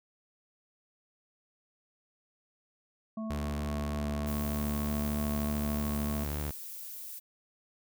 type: harmonic tone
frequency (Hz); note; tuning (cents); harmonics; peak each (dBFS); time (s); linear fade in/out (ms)
220; A3; 0; 1 / 3 / 5; -34 / -44 / -48; 3.17-6.24; 5
type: tone with vibrato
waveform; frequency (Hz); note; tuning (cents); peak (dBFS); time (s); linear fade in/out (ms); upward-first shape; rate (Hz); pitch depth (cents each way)
sawtooth; 73.42; D2; 0; -29; 3.3-6.51; 5; sine; 3.3; 10
type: noise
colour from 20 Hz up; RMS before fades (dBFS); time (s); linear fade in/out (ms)
violet; -43; 4.26-7.2; 20
effects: none